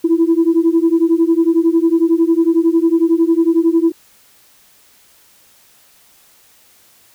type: beating tone pair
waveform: sine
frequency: 326 / 337 Hz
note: E4 / E4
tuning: -19 / +38 cents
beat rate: 11 Hz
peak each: -12 dBFS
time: 0.04-3.92 s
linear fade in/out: 10 ms
effects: tanh soft clip ceiling -4 dBFS + white hiss -50 dBFS RMS until 7.14 s